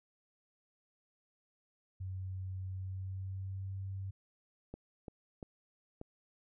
sine tone with pitch glide, 93.9 to 96.43 Hz, F#2 to G2, +26 to -28 cents, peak -38 dBFS, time 2-4.11 s, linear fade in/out 10 ms, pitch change +46 cents, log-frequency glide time 2.67-3.74 s
clicks, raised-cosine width 2 ms, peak -31 dBFS, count 4, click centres 4.74 / 5.082 / 5.428 / 6.014 s
effects none

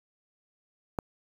click, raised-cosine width 1 ms, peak -15 dBFS, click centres 0.988 s, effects 7-bit

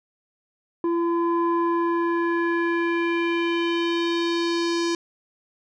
square tone with low-pass filter sweep, 339.2 Hz, E4, 50 cents sharp, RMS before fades -23 dBFS, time 0.84-4.95 s, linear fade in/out 2 ms, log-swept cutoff 760 to 5600 Hz, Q 2.6, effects none

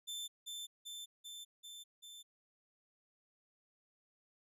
sawtooth tone with echo, 3544 Hz, A7, 12 cents sharp, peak -38 dBFS, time 0.07-0.28 s, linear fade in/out 20 ms, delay 390 ms, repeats 5, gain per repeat -2 dB, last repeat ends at 2.23 s, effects resampled to 32000 Hz

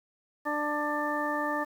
harmonic tone, 296.3 Hz, D4, 15 cents sharp, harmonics 1 / 2 / 3 / 4 / 6, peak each -34 / -34 / -34 / -34 / -34 dBFS, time 0.45-1.65 s, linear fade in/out 20 ms, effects 9-bit

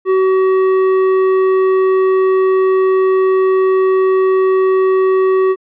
sine tone with tanh clipping, 378.1 Hz, F#4, 38 cents sharp, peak -11 dBFS, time 0.05-5.56 s, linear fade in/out 50 ms, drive 13 dB, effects low-pass 2000 Hz 12 dB/octave

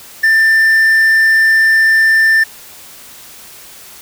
triangle tone, 1784 Hz, A6, 23 cents sharp, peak -5 dBFS, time 0.23-2.44 s, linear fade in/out 10 ms, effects white hiss -36 dBFS RMS until 4.01 s

